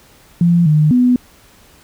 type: tone with pitch steps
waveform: sine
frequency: 171.9 / 152.3 / 248.1 Hz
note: F3 / D#3 / B3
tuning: -27 / -37 / +8 cents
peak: -8 dBFS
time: 0.41-1.16 s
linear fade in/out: 2 ms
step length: 250 ms
effects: pink hiss -47 dBFS RMS until 1.83 s